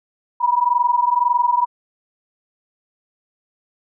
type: tone pair together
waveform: sine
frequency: 960.1 / 982 Hz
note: B5 / B5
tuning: -49 / -10 cents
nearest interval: unison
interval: 39 cents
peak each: -17 dBFS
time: 0.4-1.66 s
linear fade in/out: 20 ms
effects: none